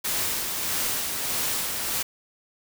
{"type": "noise with tremolo", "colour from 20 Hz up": "white", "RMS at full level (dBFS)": -26, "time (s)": [0.04, 2.03], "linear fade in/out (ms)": 10, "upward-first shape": "sine", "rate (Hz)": 1.6, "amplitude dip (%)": 35, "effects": []}